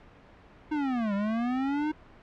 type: linear two-way sweep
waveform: square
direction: down then up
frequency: 311.2 to 195.9 to 311.2 Hz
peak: -27 dBFS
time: 0.71-1.92 s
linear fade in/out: 10 ms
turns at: 1.14 s
effects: pink hiss -53 dBFS RMS until 2.22 s + low-pass 2000 Hz 12 dB/octave

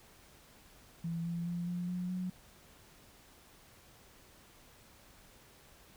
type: tone with pitch steps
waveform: sine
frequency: 167.2 / 170.22 / 173.3 / 176.43 / 179.62 / 182.86 Hz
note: E3 / F3 / F3 / F3 / F3 / F#3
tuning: +25 / -44 / -13 / +18 / +49 / -20 cents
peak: -34 dBFS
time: 1.04-2.3 s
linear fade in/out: 5 ms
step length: 210 ms
effects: pink hiss -60 dBFS RMS until 5.96 s

